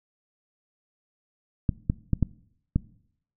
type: clicks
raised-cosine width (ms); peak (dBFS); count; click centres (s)
5; -9; 5; 1.692 / 1.899 / 2.133 / 2.227 / 2.76
effects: noise-tail reverb RT60 0.7 s tail -21 dB re dry